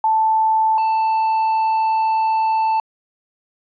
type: tone pair in turn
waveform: sine / triangle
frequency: 880 / 884.1 Hz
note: A5 / A5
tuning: 0 / +8 cents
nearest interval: unison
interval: 8 cents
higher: second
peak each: -13 dBFS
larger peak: neither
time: 0.04-0.78 / 0.78-2.8 s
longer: second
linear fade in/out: 2 ms
effects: resampled to 11025 Hz